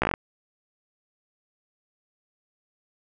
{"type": "slowing click train", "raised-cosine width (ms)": 0.5, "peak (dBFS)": -7, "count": 7, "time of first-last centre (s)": [0.02, 0.139], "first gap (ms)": 15, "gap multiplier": 1.11, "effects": []}